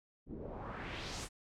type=noise with low-pass filter sweep; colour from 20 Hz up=pink; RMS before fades=-44 dBFS; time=0.26-1.29 s; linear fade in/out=50 ms; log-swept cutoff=270 to 9600 Hz; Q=1.8; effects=none